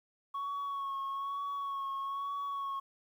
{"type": "tone with vibrato", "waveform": "sine", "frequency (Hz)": 1108.7, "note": "C#6", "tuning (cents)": 0, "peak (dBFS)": -32, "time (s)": [0.34, 2.8], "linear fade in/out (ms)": 10, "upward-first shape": "sine", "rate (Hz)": 1.1, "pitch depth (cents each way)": 28, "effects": ["tanh soft clip ceiling -33 dBFS", "11-bit"]}